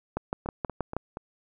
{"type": "two click trains", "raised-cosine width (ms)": 1, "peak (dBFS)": [-21, -14], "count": [4, 6], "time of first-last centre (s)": [[0.46, 1.171], [0.17, 0.966]], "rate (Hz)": [4.22, 6.28], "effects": []}